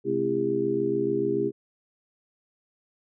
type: harmonic tone with a mistuned harmonic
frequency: 66.9 Hz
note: C2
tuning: 39 cents sharp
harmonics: 2 / 3 / 4 / 5 / 6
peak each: -36 / -34 / -33 / -28 / -25 dBFS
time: 0.04-1.52 s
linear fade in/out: 50 ms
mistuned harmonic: 3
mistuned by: +130 cents
effects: none